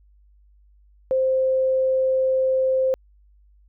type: tone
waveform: sine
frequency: 523.3 Hz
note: C5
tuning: in tune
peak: -17 dBFS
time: 1.11-2.94 s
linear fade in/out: 0 ms
effects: added 50 Hz sine -52 dBFS peak until 3.68 s